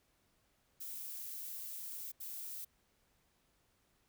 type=noise bursts at uneven times; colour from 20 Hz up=violet; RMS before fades=-45 dBFS; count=2; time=0.8-2.12 / 2.2-2.65 s; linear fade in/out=10 ms; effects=pink hiss -75 dBFS RMS until 4.08 s